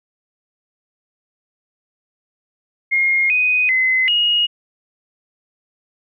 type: tone with pitch steps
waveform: sine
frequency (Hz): 2138 / 2496 / 2043 / 2877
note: C7 / D#7 / C7 / F#7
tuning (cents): +37 / +5 / -42 / -49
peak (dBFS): -13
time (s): 2.91-4.47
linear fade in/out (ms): 20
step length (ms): 390
effects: none